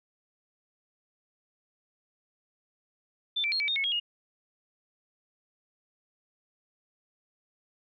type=tone with pitch steps; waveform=sine; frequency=3545 / 2338 / 4255 / 2300 / 3686 / 2194 / 3277 / 2861 Hz; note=A7 / D7 / C8 / D7 / A#7 / C#7 / G#7 / F7; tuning=+12 / -8 / +28 / -37 / -20 / -18 / -24 / +41 cents; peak=-26 dBFS; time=3.36-4 s; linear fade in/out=10 ms; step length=80 ms; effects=none